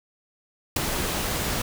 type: noise with ADSR envelope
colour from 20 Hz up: pink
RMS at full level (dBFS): -18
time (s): 0.76-1.62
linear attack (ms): 6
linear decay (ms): 7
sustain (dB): -9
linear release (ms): 6
effects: none